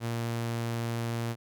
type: tone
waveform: sawtooth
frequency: 116.54 Hz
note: A#2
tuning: in tune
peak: -26 dBFS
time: 0-1.36 s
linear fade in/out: 50 ms
effects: none